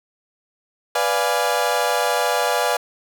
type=chord; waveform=30% pulse; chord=B diminished seventh; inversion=none; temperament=equal; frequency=493.9 / 587.3 / 698.5 / 830.6 Hz; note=B4 / D5 / F5 / Ab5; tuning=0 / 0 / 0 / 0 cents; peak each=-21 dBFS; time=0.95-2.77 s; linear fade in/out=5 ms; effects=none